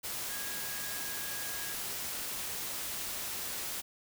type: tone in noise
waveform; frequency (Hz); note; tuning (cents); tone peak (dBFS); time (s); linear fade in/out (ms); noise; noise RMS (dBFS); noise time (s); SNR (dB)
sine; 1647; G#6; -15; -45; 0.29-1.75; 20; white; -38; 0.03-3.82; -10
effects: none